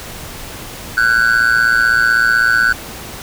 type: tone with amplitude modulation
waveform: triangle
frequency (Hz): 1500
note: F#6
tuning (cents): +23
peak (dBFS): -4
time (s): 0.97-2.73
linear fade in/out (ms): 10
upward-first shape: sine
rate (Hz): 116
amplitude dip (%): 90
effects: pink hiss -30 dBFS RMS until 3.22 s